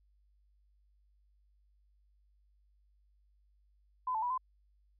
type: tone with pitch steps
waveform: sine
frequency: 1012 / 880 / 978 / 1026 Hz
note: B5 / A5 / B5 / C6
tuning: +42 / 0 / -17 / -34 cents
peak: -31 dBFS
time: 4.07-4.378 s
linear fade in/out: 5 ms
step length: 77 ms
effects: added 50 Hz sine -66 dBFS peak until 4.99 s